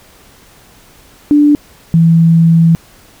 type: tone pair in turn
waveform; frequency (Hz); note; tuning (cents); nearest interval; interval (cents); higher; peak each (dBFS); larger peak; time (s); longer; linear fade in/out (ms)
sine; 293.7 / 165.31; D4 / E3; 0 / +5; minor seventh; 995; first; -4; neither; 1.31-1.55 / 1.94-2.75; second; 0
effects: pink hiss -43 dBFS RMS until 3.2 s